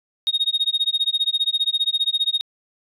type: tone with tremolo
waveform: sine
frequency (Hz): 3729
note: A#7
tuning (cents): 0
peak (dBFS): -13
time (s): 0.27-2.41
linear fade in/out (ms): 0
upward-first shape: sine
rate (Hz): 15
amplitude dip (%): 100
effects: tanh soft clip ceiling -13 dBFS

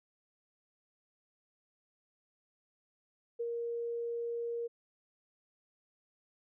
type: tone with ADSR envelope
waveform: sine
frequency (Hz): 469.1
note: A#4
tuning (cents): +11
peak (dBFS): -32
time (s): 3.39-4.68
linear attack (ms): 15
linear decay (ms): 39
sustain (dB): -2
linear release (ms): 20
effects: none

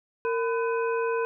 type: harmonic tone with a mistuned harmonic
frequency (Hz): 502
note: B4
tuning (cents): +28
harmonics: 1 / 2 / 3 / 5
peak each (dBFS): -25 / -31 / -35 / -39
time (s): 0.25-1.25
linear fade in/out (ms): 0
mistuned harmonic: 1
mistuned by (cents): -150
effects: none

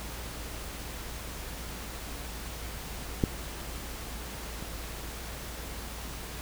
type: clicks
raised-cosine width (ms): 3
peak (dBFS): -10 / -26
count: 2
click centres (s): 3.238 / 4.625
effects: added 57 Hz sine -41 dBFS peak until 6.41 s + pink hiss -41 dBFS RMS until 6.41 s

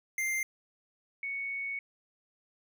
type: tone pair in turn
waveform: square / sine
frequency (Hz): 2097 / 2221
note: C7 / C#7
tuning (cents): +3 / +3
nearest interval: minor second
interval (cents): 100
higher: second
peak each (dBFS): -30 / -33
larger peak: first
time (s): 0.18-0.43 / 1.23-1.79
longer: second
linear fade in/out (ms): 2
effects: none

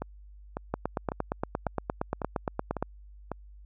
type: two click trains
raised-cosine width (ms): 1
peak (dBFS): -14 / -18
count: 19 / 7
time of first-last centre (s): 0.74-2.826 / 0.02-3.317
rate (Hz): 8.63 / 1.82
effects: added 50 Hz sine -47 dBFS peak until 3.65 s

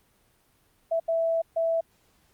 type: tone bursts at uneven times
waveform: sine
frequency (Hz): 659.3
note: E5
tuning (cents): 0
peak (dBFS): -22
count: 3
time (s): 0.91-1 / 1.08-1.42 / 1.56-1.81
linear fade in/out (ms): 10
effects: pink hiss -65 dBFS RMS until 2.33 s + Opus 32 kbps

